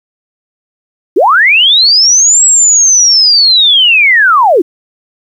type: linear two-way sweep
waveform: sine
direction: up then down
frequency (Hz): 293.7 to 7770 to 293.7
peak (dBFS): -3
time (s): 1.16-4.62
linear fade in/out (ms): 10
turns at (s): 2.45
effects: 7-bit